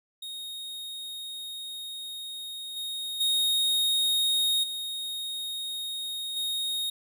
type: tone with level steps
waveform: 45% pulse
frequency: 3729 Hz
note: A#7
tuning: in tune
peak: -36 / -32 / -23 / -32 / -28 dBFS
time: 0.22-6.9 s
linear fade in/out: 5 ms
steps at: 2.76 / 3.2 / 4.63 / 6.36 s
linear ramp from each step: 10 ms
effects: none